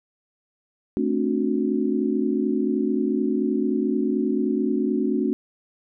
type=chord; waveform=sine; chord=D dominant seventh; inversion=second; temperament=just; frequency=220.2 / 264.3 / 293.7 / 367.1 Hz; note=A3 / C4 / D4 / F#4; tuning=+2 / +18 / 0 / -14 cents; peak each=-25 / -25 / -26 / -26 dBFS; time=0.97-5.33 s; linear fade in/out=0 ms; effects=none